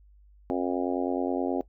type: harmonic tone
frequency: 89.5 Hz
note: F2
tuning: 43 cents sharp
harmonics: 3 / 4 / 5 / 6 / 7 / 8 / 9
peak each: -29 / -31 / -33 / -35 / -36 / -37 / -38 dBFS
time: 0.5-1.61 s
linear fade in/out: 0 ms
effects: noise-tail reverb RT60 0.1 s tail -19 dB re dry + added 50 Hz sine -53 dBFS peak until 1.68 s